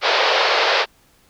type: band-pass noise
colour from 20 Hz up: pink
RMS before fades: -17 dBFS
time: 0.01-0.86 s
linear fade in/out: 50 ms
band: 430 to 4900 Hz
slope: 48 dB/octave
effects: pink hiss -56 dBFS RMS until 1.29 s